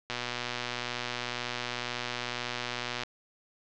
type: click train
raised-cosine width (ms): 0.2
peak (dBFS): -15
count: 359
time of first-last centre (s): 0.1-3.034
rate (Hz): 122
effects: low-pass 5000 Hz 12 dB/octave